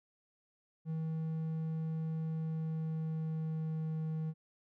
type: tone with pitch glide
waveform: triangle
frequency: 160 to 158.25 Hz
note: D#3 to D#3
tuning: +49 to +30 cents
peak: -32 dBFS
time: 0.85-4.34 s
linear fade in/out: 50 ms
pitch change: -19 cents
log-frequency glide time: 2.25-4.02 s
effects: none